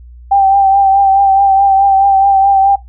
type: tone with vibrato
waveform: sine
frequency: 784 Hz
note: G5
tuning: in tune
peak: -5 dBFS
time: 0.31-2.76 s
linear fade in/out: 10 ms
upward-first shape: triangle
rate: 4.7 Hz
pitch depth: 35 cents each way
effects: noise-tail reverb RT60 0.2 s tail -20 dB re dry + added 60 Hz sine -32 dBFS peak until 2.88 s